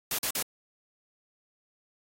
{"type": "noise bursts", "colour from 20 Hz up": "white", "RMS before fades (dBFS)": -30, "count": 3, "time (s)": [0.11, 0.426], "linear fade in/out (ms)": 2, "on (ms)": 76, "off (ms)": 44, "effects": ["AAC 48 kbps"]}